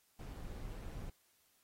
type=noise with amplitude modulation; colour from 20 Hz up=brown; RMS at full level=-44 dBFS; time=0.19-1.1 s; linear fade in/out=5 ms; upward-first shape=sine; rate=145 Hz; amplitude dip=35%; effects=white hiss -73 dBFS RMS until 1.63 s + AAC 48 kbps